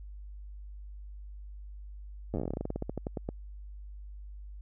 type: slowing click train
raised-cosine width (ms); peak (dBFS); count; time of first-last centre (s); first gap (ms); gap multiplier
2; -20; 23; 2.34-3.289; 9; 1.13
effects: added 50 Hz sine -42 dBFS peak until 4.61 s